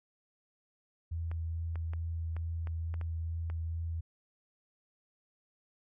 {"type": "tone with vibrato", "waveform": "sine", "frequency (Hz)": 82.41, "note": "E2", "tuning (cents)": 0, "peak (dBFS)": -33, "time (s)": [1.11, 4.01], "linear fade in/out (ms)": 10, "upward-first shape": "triangle", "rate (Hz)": 2.3, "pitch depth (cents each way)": 15}
{"type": "clicks", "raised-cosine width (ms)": 0.5, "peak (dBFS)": -32, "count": 8, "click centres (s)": [1.315, 1.757, 1.935, 2.366, 2.672, 2.941, 3.013, 3.5]}
{"effects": []}